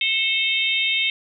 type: tone cluster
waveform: sine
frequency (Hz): 2181 / 2638 / 3139 / 3664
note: C#7 / E7 / G7 / A#7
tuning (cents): -29 / +1 / +2 / -31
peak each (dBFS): -24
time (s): 0.01-1.1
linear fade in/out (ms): 2
effects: none